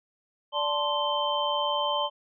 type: tone cluster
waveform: sine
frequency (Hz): 585 / 881 / 1046 / 3109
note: D5 / A5 / C6 / G7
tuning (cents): -7 / +2 / -1 / -15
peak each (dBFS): -30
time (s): 0.52-2.1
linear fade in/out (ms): 50
effects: none